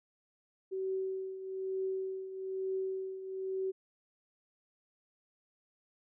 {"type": "tone with tremolo", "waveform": "sine", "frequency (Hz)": 380.4, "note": "F#4", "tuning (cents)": 48, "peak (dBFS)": -31, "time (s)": [0.71, 3.72], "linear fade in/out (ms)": 20, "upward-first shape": "triangle", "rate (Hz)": 1.1, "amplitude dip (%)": 70, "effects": []}